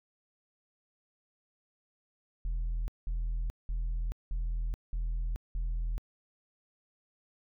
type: tone bursts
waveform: sine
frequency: 41.19 Hz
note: E1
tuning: 1 cent flat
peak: -27 dBFS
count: 6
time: 2.45-5.98 s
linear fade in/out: 0 ms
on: 430 ms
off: 190 ms
effects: tanh soft clip ceiling -29 dBFS